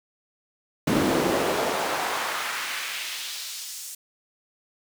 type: noise with high-pass filter sweep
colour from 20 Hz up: brown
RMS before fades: -27 dBFS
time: 0.87-3.95 s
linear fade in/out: 5 ms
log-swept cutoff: 220 to 7500 Hz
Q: 1.2
effects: none